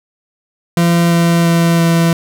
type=tone with pitch steps; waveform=40% pulse; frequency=170.5 / 169.42 / 168.35 / 167.28 Hz; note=F3 / E3 / E3 / E3; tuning=-41 / +48 / +37 / +26 cents; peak=-8 dBFS; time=0.77-2.13 s; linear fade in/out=2 ms; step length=340 ms; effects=none